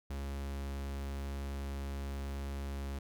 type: tone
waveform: 45% pulse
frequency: 69.3 Hz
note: C#2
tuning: in tune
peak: -37 dBFS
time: 0.1-2.99 s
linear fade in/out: 5 ms
effects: none